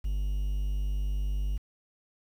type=tone with quantisation; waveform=triangle; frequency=50 Hz; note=G1; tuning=35 cents sharp; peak=-25 dBFS; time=0.04-1.58 s; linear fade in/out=10 ms; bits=9; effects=none